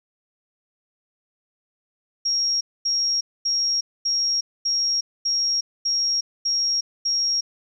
sine tone bursts, 5588 Hz, F8, in tune, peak -19 dBFS, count 9, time 2.25-7.41 s, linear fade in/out 10 ms, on 360 ms, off 240 ms, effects 10-bit

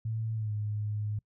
sine tone with pitch glide, 111.5 to 105.24 Hz, A2 to G#2, +23 to +23 cents, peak -30 dBFS, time 0.05-1.19 s, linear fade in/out 5 ms, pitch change -100 cents, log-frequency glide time 0.34-0.52 s, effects noise-tail reverb RT60 0.1 s tail -26 dB re dry

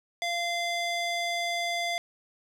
square tone with band-pass filter, 690 Hz, F5, 21 cents flat, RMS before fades -30 dBFS, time 0.22-1.98 s, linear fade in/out 0 ms, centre 2900 Hz, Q 0.73, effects none

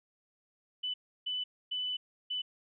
sine tone bursts at uneven times, 2995 Hz, F#7, 20 cents sharp, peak -32 dBFS, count 4, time 0.83-0.94 / 1.26-1.44 / 1.71-1.97 / 2.3-2.42 s, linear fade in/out 10 ms, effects none

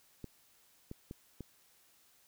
clicks, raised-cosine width 3 ms, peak -30 dBFS, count 4, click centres 0.243 / 0.914 / 1.111 / 1.407 s, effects white hiss -67 dBFS RMS until 2.27 s

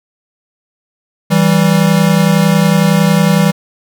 square tone pair together, 163.39 / 194.3 Hz, E3 / G3, -15 / -15 cents, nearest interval minor third, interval 300 cents, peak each -11 dBFS, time 1.3-3.52 s, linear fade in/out 20 ms, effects none

